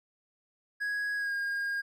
triangle tone with pitch glide, 1661.2 to 1622.3 Hz, G#6 to G#6, 0 to -41 cents, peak -28 dBFS, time 0.8-1.82 s, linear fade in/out 20 ms, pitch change -41 cents, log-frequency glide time 1.16-1.33 s, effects none

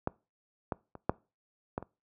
clicks, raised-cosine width 1 ms, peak -15 / -17 / -30 / -11 / -18 / -28 dBFS, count 6, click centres 0.074 / 0.722 / 0.953 / 1.095 / 1.779 / 1.826 s, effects noise-tail reverb RT60 0.3 s tail -23 dB re dry + high-pass 60 Hz 12 dB/octave

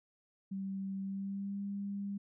sine tone with pitch glide, 193.8 to 200.1 Hz, G3 to G3, -20 to +36 cents, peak -36 dBFS, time 0.51-2.18 s, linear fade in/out 10 ms, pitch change +56 cents, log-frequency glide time 1.01-1.61 s, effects none

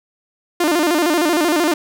sawtooth tone with vibrato, 324.7 Hz, E4, 26 cents flat, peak -10 dBFS, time 0.6-1.74 s, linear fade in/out 5 ms, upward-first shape square, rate 13 Hz, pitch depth 130 cents each way, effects none

